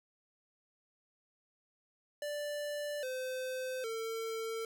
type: tone with pitch steps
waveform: square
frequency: 587.3 / 514.2 / 450.3 Hz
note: D5 / C5 / A4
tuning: 0 / -30 / +40 cents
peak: -37 dBFS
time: 2.22-4.65 s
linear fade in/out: 2 ms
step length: 810 ms
effects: none